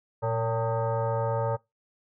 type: tone with frequency modulation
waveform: sine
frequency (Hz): 224.7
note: A3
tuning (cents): +37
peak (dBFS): -24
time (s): 0.22-1.57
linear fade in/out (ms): 20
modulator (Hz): 341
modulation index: 2.3
effects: noise-tail reverb RT60 0.2 s tail -22 dB re dry